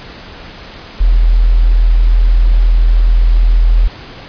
sine tone, 41.2 Hz, E1, in tune, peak -5 dBFS, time 1-3.88 s, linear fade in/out 10 ms, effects pink hiss -32 dBFS RMS until 4.28 s + resampled to 11025 Hz

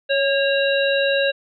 harmonic tone with a mistuned harmonic, 554.4 Hz, C#5, in tune, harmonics 1 / 3 / 5 / 7, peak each -18 / -23 / -25 / -26 dBFS, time 0.09-1.32 s, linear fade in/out 20 ms, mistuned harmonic 3, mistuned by -40 cents, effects none

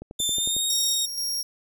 click train, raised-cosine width 2 ms, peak -24 dBFS, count 7, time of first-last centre 0.02-0.565 s, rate 11 Hz
20% pulse tone with pitch glide, 3559 to 3738 Hz, A7 to A#7, +19 to +4 cents, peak -17 dBFS, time 0.19-1.06 s, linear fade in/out 10 ms, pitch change +85 cents, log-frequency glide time 0.3-0.65 s
sawtooth tone with tremolo, 5588 Hz, F8, in tune, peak -23 dBFS, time 0.7-1.43 s, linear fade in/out 2 ms, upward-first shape square, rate 2.1 Hz, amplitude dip 45%
effects none

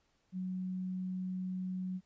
sine tone, 185 Hz, F#3, in tune, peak -35 dBFS, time 0.32-2.01 s, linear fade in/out 50 ms, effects pink hiss -75 dBFS RMS until 2.05 s + resampled to 16000 Hz

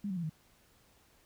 sine tone with pitch steps, 203.2 / 186.34 / 170.87 / 156.69 Hz, G#3 / F#3 / F3 / D#3, -38 / +13 / -38 / +12 cents, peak -33 dBFS, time 0.04-0.296 s, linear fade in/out 5 ms, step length 64 ms, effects pink hiss -66 dBFS RMS until 1.25 s

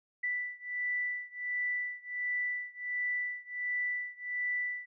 sine beating tone pair, 1975.5 / 1976.9 Hz, B6 / B6, 0 / +1 cents, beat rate 1.4 Hz, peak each -35 / -36 dBFS, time 0.23-4.86 s, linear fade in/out 10 ms, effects none

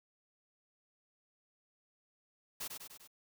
white noise with echo, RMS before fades -41 dBFS, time 2.6-2.68 s, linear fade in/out 10 ms, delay 99 ms, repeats 4, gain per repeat -4 dB, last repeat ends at 3.076 s, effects none

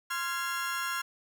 35% pulse chord, F minor, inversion second, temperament equal with one note detuned, 1046.5 / 1382.5 / 1661.2 Hz, C6 / F6 / Ab6, 0 / -18 / 0 cents, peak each -35 / -32 / -35 dBFS, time 0.1-1.02 s, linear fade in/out 10 ms, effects none

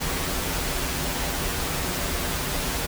pink noise with comb filter, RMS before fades -27 dBFS, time 0-2.87 s, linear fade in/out 20 ms, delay 9.4 ms, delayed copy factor -0.65, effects none

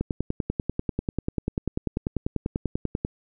click train, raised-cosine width 3 ms, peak -12 dBFS, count 32, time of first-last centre 0.01-3.049 s, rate 10.2 Hz, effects none

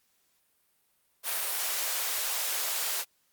white high-pass noise, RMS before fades -31 dBFS, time 1.23-3.05 s, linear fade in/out 50 ms, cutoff 480 Hz, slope 24 dB/octave, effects white hiss -71 dBFS RMS until 3.32 s + Opus 48 kbps

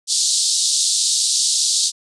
pink band-pass noise, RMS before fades -18 dBFS, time 0.07-1.92 s, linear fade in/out 50 ms, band 3800 to 9400 Hz, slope 48 dB/octave, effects resampled to 24000 Hz

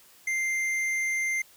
triangle tone with tanh clipping, 2093 Hz, C7, in tune, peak -27 dBFS, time 0.27-1.42 s, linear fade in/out 5 ms, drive 14 dB, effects white hiss -56 dBFS RMS until 1.56 s

